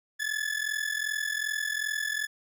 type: ring-modulated tone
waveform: 40% pulse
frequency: 1723 Hz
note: A6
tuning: 37 cents flat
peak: -25 dBFS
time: 0.19-2.27 s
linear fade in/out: 20 ms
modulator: 21.3 Hz
effects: none